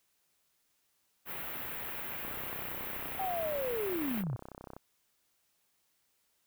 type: band-stop noise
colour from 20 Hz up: white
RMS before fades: -40 dBFS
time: 1.25-4.24 s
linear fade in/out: 50 ms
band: 2700 to 14000 Hz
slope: 24 dB/octave
type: click train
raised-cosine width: 1 ms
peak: -31 dBFS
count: 82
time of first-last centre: 2.25-4.766 s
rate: 32.2 Hz
type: linear sweep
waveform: sine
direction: down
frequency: 784 to 110 Hz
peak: -32 dBFS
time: 3.19-4.36 s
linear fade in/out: 5 ms
effects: white hiss -75 dBFS RMS until 6.46 s